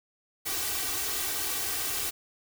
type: noise with comb filter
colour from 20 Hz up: white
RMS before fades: -31 dBFS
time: 0.45-2.11 s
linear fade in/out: 20 ms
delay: 2.6 ms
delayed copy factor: +1
effects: none